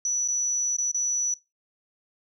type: tone with dropouts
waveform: sine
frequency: 5920 Hz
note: F#8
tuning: in tune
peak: -22 dBFS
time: 0.05-1.34 s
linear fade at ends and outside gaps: 2 ms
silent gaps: 0.278-0.284 / 0.766-0.784 / 0.915-0.945 s
effects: noise-tail reverb RT60 0.2 s tail -18 dB re dry + tanh soft clip ceiling -18 dBFS